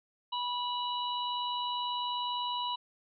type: harmonic tone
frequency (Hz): 979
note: B5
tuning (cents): -15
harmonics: 1 / 3 / 4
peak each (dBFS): -33 / -38 / -39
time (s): 0.32-2.76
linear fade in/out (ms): 10
effects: none